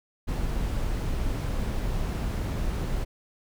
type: noise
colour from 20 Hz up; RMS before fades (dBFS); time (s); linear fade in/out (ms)
brown; -28; 0.27-3.05; 20
effects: none